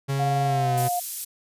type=tone with pitch glide; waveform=45% pulse; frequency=137.6 to 126.18 Hz; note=C#3 to B2; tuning=-12 to +38 cents; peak=-23 dBFS; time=0.08-0.89 s; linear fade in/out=20 ms; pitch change=-150 cents; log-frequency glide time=0.44-0.78 s
type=tone; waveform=sine; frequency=709 Hz; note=F5; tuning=26 cents sharp; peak=-23 dBFS; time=0.19-1 s; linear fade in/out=10 ms
type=high-pass noise; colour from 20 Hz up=pink; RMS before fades=-31 dBFS; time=0.77-1.25 s; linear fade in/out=10 ms; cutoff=9500 Hz; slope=12 dB/octave
effects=resampled to 32000 Hz